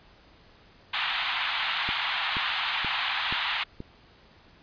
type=band-pass noise; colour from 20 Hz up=white; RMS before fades=-29 dBFS; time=0.93-3.64 s; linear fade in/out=10 ms; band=770 to 3800 Hz; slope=48 dB/octave
type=click train; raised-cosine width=3 ms; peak=-23 dBFS; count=5; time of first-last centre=1.89-3.804 s; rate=2.09 Hz
effects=pink hiss -56 dBFS RMS until 4.62 s + resampled to 11025 Hz